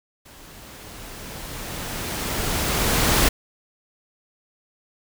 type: noise with level ramp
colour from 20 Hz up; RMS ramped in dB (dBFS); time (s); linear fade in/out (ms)
pink; -46 to -17; 0.25-3.29; 10
effects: none